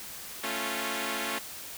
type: chord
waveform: 5% pulse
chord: A augmented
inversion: none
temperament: equal with one note detuned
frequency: 220 / 276.1 / 349.2 Hz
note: A3 / C#4 / E#4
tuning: 0 / -7 / 0 cents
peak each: -24 dBFS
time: 0.43-1.39 s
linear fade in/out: 10 ms
effects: white hiss -42 dBFS RMS until 1.77 s